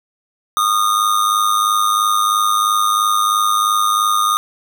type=tone with amplitude modulation; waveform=square; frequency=1226 Hz; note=D#6; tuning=26 cents flat; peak=-11 dBFS; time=0.57-4.37 s; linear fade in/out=0 ms; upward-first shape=sine; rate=103 Hz; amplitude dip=60%; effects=none